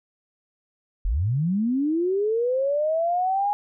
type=linear sweep; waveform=sine; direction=up; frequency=36.49 to 830.6 Hz; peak=-20 dBFS; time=1.05-3.53 s; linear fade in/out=0 ms; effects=none